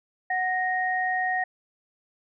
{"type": "tone pair together", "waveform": "sine", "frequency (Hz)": [740, 1864.7], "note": ["F#5", "A#6"], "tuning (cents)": [0, 0], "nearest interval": "octave + major third", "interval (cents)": 1600, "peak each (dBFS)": -26, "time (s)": [0.3, 1.44], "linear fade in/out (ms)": 5, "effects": []}